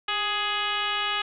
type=tone with frequency modulation; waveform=sine; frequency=2093 Hz; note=C7; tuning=in tune; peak=-24 dBFS; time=0.08-1.22 s; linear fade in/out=5 ms; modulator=423 Hz; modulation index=3; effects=none